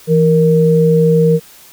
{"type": "tone pair together", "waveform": "sine", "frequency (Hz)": [164.83, 466.2], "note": ["E3", "A#4"], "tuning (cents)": [0, 0], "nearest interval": "octave + tritone", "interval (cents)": 1800, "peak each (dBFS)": -10, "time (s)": [0.07, 1.4], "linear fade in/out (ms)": 50, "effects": ["white hiss -41 dBFS RMS until 1.72 s"]}